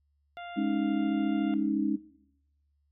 harmonic tone, 698 Hz, F5, 1 cent flat, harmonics 1 / 2 / 3 / 4 / 5, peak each -40 / -46 / -50 / -52 / -54 dBFS, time 0.37-1.54 s, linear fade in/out 0 ms
sine chord, Ab suspended fourth, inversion none, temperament equal, 207.7 / 277.2 / 311.1 Hz, Ab3 / Db4 / Eb4, 0 / 0 / 0 cents, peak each -30 dBFS, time 0.56-1.97 s, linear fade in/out 20 ms
effects noise-tail reverb RT60 0.8 s tail -19 dB re dry + added 72 Hz sine -69 dBFS peak until 2.91 s

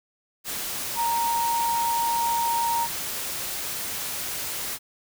sine tone in noise, 932.3 Hz, A#5, in tune, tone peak -22 dBFS, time 0.95-2.88 s, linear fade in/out 50 ms, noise white, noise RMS -31 dBFS, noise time 0.44-4.79 s, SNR +6 dB, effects none

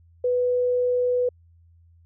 sine tone, 494.8 Hz, B4, 3 cents sharp, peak -19 dBFS, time 0.24-1.29 s, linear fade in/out 5 ms, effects added 84 Hz sine -52 dBFS peak until 2.05 s

